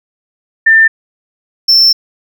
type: tone pair in turn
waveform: sine / triangle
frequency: 1791 / 5367 Hz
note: A6 / E8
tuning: +30 / +30 cents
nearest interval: octave + perfect fifth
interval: 1900 cents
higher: second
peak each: -3 dBFS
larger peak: neither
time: 0.66-0.88 / 1.68-1.93 s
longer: second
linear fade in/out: 10 ms
effects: none